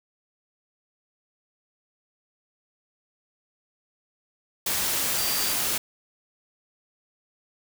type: tone in noise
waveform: sine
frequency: 4699 Hz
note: D8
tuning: in tune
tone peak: -32 dBFS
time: 5.18-5.53 s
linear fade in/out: 5 ms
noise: white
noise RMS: -26 dBFS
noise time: 4.66-5.78 s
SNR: -9 dB
effects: none